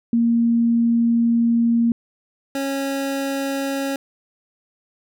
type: tone pair in turn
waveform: sine / 25% pulse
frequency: 233.1 / 274.4 Hz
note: A#3 / C#4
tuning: 0 / -17 cents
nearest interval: minor third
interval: 283 cents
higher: second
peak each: -14 / -18 dBFS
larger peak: first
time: 0.13-1.92 / 2.55-3.96 s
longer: first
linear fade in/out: 2 ms
effects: none